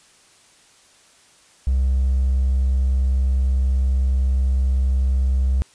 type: tone with hard clipping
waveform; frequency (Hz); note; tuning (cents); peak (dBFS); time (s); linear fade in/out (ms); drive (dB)
triangle; 65.41; C2; 0; -15; 1.67-5.62; 0; 2
effects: white hiss -53 dBFS RMS until 5.74 s + resampled to 22050 Hz